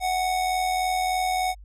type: tone with amplitude modulation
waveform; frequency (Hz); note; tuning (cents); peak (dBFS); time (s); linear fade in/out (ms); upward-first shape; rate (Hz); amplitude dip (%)
square; 740; F#5; 0; -21; 0-1.55; 50; sine; 83.3; 45
effects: added 50 Hz sine -42 dBFS peak until 1.64 s + resampled to 32000 Hz